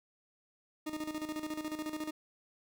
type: tone with tremolo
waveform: 40% pulse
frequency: 307.9 Hz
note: D#4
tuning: 18 cents flat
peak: -34 dBFS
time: 0.86-2.11 s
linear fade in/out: 10 ms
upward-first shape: square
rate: 14 Hz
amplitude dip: 65%
effects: none